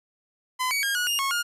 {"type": "tone with pitch steps", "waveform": "sawtooth", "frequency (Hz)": [1017, 2260, 1620, 1457, 2831, 1094, 1421], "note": ["C6", "C#7", "G#6", "F#6", "F7", "C#6", "F6"], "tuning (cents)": [-50, 33, -43, -27, 23, -23, 30], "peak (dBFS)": -20, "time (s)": [0.59, 1.43], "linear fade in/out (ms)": 20, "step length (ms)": 120, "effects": ["resampled to 32000 Hz"]}